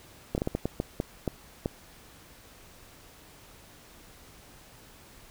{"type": "slowing click train", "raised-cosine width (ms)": 2, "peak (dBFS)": -14, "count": 10, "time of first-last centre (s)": [0.35, 1.659], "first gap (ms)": 29, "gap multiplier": 1.38, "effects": ["pink hiss -53 dBFS RMS until 5.3 s"]}